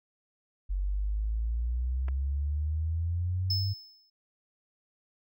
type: exponential sweep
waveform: sine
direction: up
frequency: 46.25 to 100 Hz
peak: -27 dBFS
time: 0.69-3.74 s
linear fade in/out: 20 ms
type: clicks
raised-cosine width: 0.5 ms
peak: -30 dBFS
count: 2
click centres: 2.083 / 2.086 s
type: tone with exponential decay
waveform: triangle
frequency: 5230 Hz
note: E8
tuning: 15 cents flat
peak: -25 dBFS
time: 3.5-4.1 s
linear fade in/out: 5 ms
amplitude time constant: 130 ms
effects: none